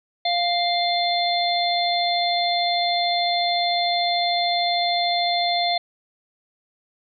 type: harmonic tone with a mistuned harmonic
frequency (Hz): 698.5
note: F5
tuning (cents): 0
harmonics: 1 / 3 / 5 / 6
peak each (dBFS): -21 / -29 / -26 / -26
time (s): 0.25-5.78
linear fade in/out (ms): 5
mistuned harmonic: 5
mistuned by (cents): +17
effects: none